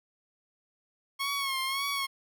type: tone with vibrato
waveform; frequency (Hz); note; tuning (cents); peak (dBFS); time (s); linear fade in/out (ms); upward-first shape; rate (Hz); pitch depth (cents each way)
15% pulse; 1092; C#6; -26; -23; 1.19-2.07; 20; sine; 1.8; 57
effects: none